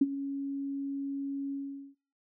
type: tone with ADSR envelope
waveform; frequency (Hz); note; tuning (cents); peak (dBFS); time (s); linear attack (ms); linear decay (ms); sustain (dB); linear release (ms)
sine; 277.2; C#4; 0; -17; 0.01-1.95; 7; 34; -15; 430
effects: noise-tail reverb RT60 0.4 s tail -17 dB re dry